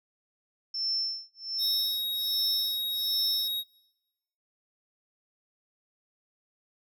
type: tone with tremolo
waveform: sine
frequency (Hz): 5350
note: E8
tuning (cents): +25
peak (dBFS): -26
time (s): 0.74-3.48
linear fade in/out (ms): 5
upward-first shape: sine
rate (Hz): 1.3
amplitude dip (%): 100
type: tone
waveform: square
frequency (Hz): 3783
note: A#7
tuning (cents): +25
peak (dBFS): -30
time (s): 1.58-3.64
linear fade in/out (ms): 50
effects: noise-tail reverb RT60 1.0 s tail -23 dB re dry